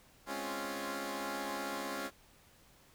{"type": "chord", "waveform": "10% pulse", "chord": "Db major seventh", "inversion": "second", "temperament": "equal with one note detuned", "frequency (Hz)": [207.7, 261.6, 277.2, 347.2], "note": ["Ab3", "C4", "Db4", "F4"], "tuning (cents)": [0, 0, 0, -10], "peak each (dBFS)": [-36, -38, -32, -35], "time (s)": [0.26, 2.11], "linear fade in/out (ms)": 50, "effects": ["pink hiss -63 dBFS RMS until 2.94 s"]}